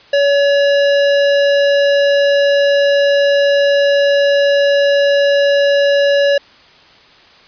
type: tone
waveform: square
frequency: 566 Hz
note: C#5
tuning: 36 cents sharp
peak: -10 dBFS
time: 0.13-6.38 s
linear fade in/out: 5 ms
effects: white hiss -44 dBFS RMS until 7.47 s + resampled to 11025 Hz